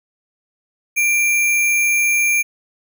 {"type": "tone with sample-and-hold", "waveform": "sine", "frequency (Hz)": 2367, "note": "D7", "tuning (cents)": 13, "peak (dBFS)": -13, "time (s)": [0.96, 2.43], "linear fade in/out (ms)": 20, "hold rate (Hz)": 8820, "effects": []}